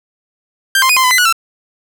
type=tone with pitch steps; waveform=sawtooth; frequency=1581 / 1048 / 2475 / 1041 / 1008 / 2026 / 1463 / 1341 Hz; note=G6 / C6 / D#7 / C6 / B5 / B6 / F#6 / E6; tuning=+14 / +2 / -10 / -9 / +35 / +44 / -20 / +29 cents; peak=-5 dBFS; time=0.75-1.326 s; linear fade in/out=2 ms; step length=72 ms; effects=none